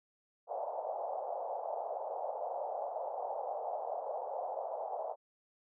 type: band-pass noise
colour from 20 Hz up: white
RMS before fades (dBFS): -39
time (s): 0.47-5.16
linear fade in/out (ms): 50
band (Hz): 530 to 820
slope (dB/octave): 48
effects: none

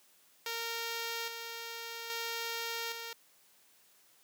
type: tone with tremolo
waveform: 5% pulse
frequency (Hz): 462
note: A#4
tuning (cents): -16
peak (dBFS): -24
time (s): 0.46-3.13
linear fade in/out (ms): 2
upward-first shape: square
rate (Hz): 0.61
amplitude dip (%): 45
effects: white hiss -65 dBFS RMS until 4.23 s + high-pass 150 Hz 12 dB/octave

